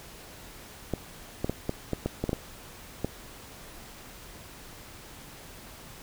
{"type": "clicks", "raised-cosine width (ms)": 2, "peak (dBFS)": -14, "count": 10, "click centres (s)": [0.937, 1.445, 1.496, 1.694, 1.933, 2.06, 2.24, 2.293, 2.331, 3.046], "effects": ["pink hiss -47 dBFS RMS until 6.02 s"]}